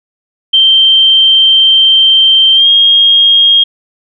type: tone with pitch glide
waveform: sine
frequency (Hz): 3136 to 3248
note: G7 to G#7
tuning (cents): 0 to -39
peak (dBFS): -3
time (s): 0.53-3.64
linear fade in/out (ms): 10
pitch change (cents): +61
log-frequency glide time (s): 2.54-2.68
effects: none